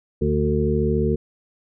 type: harmonic tone with a mistuned harmonic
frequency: 73.9 Hz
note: D2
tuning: 11 cents sharp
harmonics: 1 / 2 / 3 / 5 / 6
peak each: -24 / -24 / -24 / -24 / -24 dBFS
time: 0.21-1.16 s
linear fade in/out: 10 ms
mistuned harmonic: 6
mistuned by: +21 cents
effects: none